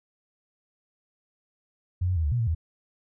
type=tone with pitch steps; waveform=sine; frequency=90 / 91.7 / 81.1 / 72.9 / 121.1 / 114 / 81.4 Hz; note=F#2 / F#2 / E2 / D2 / B2 / A#2 / E2; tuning=-47 / -15 / -28 / -12 / -34 / -38 / -21 cents; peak=-22 dBFS; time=2.01-2.549 s; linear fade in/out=10 ms; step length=77 ms; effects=none